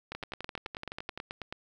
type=two click trains; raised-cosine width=0.3 ms; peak=-22 / -21 dBFS; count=13 / 14; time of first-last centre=0.15-1.176 / 0.12-1.525 s; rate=11.7 / 9.25 Hz; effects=10-bit